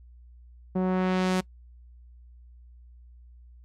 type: tone with low-pass filter sweep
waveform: sawtooth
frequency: 185 Hz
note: F#3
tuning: in tune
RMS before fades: -25 dBFS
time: 0.75-1.41 s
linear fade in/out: 10 ms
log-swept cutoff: 630 to 11000 Hz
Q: 0.71
effects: noise-tail reverb RT60 0.1 s tail -23 dB re dry + added 60 Hz sine -48 dBFS peak until 3.64 s